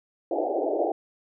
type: band-pass noise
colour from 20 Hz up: pink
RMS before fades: -26 dBFS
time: 0.31-0.92 s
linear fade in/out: 5 ms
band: 300 to 790 Hz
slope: 96 dB/octave
effects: none